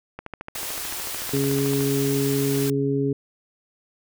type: click train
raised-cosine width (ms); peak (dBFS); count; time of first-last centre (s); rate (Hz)
0.5; -19; 23; 0.19-1.808; 13.6
type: band-stop noise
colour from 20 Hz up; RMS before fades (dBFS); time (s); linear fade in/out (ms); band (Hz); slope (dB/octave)
white; -31; 0.55-2.7; 2; 130 to 260; 48
type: harmonic tone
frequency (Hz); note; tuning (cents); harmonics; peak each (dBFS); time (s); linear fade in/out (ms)
138.59; C#3; 0; 1 / 2 / 3; -25 / -24 / -24; 1.33-3.13; 5
effects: none